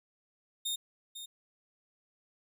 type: tone with echo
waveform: sawtooth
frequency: 3667 Hz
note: A#7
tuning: 29 cents flat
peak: -29 dBFS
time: 0.65-0.76 s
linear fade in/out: 10 ms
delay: 500 ms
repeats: 1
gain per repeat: -10 dB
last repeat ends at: 1.26 s
effects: none